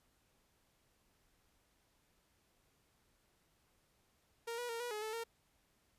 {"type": "tone with pitch steps", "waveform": "sawtooth", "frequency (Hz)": [464.6, 485.4, 461.9, 484.7, 423.8, 436.4, 459.9], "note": ["A#4", "B4", "A#4", "B4", "G#4", "A4", "A#4"], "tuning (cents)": [-6, -30, -16, -32, 35, -14, -23], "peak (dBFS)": -36, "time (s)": [4.47, 5.24], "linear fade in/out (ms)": 10, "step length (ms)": 110, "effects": ["pink hiss -75 dBFS RMS until 5.98 s", "resampled to 32000 Hz"]}